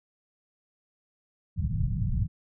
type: low-pass noise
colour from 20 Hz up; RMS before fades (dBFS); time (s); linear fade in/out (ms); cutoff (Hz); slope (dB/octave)
white; -27; 1.56-2.28; 50; 170; 48
effects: none